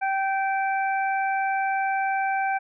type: harmonic tone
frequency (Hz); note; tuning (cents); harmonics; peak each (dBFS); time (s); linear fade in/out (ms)
777; G5; -16; 1 / 2 / 3; -23 / -29 / -33; 0.01-2.59; 20
effects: none